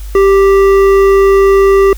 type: tone with hard clipping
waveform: triangle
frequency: 392 Hz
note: G4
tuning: in tune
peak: -6 dBFS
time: 0.15-1.93 s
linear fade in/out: 2 ms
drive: 14 dB
effects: added 50 Hz sine -21 dBFS peak until 1.97 s + white hiss -38 dBFS RMS until 1.97 s